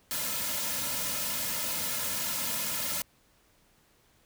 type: noise with comb filter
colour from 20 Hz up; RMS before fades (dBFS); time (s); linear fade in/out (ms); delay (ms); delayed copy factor
white; -32; 0.11-3.02; 0; 2.6; -0.85
effects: pink hiss -65 dBFS RMS until 4.25 s